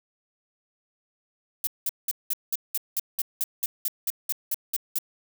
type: noise bursts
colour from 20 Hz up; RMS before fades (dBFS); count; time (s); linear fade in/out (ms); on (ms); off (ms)
violet; -26; 16; 1.64-4.986; 2; 31; 190
effects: none